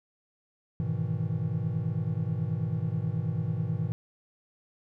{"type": "chord", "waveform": "triangle", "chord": "E major seventh", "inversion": "first", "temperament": "equal", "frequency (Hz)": [103.83, 123.47, 155.56, 164.81], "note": ["G#2", "B2", "D#3", "E3"], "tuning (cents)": [0, 0, 0, 0], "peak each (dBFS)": -31, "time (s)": [0.8, 3.92], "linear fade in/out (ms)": 0, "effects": []}